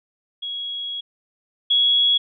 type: tone pair in turn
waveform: sine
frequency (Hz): 3322 / 3343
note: G#7 / G#7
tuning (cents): 0 / +11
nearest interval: unison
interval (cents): 11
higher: second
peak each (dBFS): -26 / -14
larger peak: second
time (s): 0.42-1.01 / 1.7-2.18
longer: first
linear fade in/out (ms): 10
effects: none